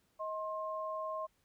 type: tone pair together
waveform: sine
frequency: 632 / 1062.9 Hz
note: D#5 / C6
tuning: +27 / +27 cents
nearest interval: major sixth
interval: 900 cents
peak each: -39 / -39 dBFS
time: 0.19-1.27 s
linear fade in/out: 20 ms
effects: pink hiss -75 dBFS RMS until 1.44 s